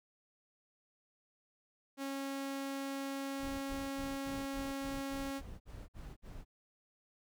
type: tone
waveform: sawtooth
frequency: 274 Hz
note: C#4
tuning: 20 cents flat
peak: -34 dBFS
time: 1.97-5.42 s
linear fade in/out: 50 ms
type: noise bursts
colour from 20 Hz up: brown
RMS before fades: -47 dBFS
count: 11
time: 3.39-6.45 s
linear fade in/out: 50 ms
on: 230 ms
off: 53 ms
effects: none